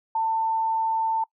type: tone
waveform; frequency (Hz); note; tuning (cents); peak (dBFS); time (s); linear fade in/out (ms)
sine; 894; A5; +27; -21; 0.15-1.24; 5
effects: noise-tail reverb RT60 0.1 s tail -23 dB re dry